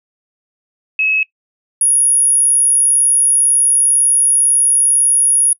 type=tone pair in turn; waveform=sine; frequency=2574 / 10419 Hz; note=E7 / E9; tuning=-42 / -21 cents; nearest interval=2 octaves; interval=2421 cents; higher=second; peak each=-12 / -9 dBFS; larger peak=second; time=0.99-1.23 / 1.81-5.53 s; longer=second; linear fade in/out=2 ms; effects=noise-tail reverb RT60 0.1 s tail -21 dB re dry